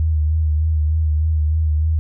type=tone with vibrato; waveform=sine; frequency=77.78 Hz; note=D#2; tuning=in tune; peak=-14 dBFS; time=0-1.99 s; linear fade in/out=0 ms; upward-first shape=sine; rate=3.3 Hz; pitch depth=43 cents each way; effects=none